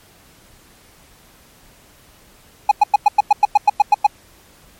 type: tone bursts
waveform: triangle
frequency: 830.6 Hz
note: G#5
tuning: in tune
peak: -4 dBFS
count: 12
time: 2.69-4.067 s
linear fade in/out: 5 ms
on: 24 ms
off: 99 ms
effects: pink hiss -49 dBFS RMS until 4.79 s + MP3 64 kbps